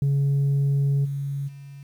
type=tone with level steps; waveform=sine; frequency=139.8 Hz; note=C#3; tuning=15 cents sharp; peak=-16 / -25 / -38 dBFS; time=0.02-1.83 s; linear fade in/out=2 ms; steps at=1.04 / 1.47 s; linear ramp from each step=20 ms; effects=tanh soft clip ceiling -17 dBFS + 9-bit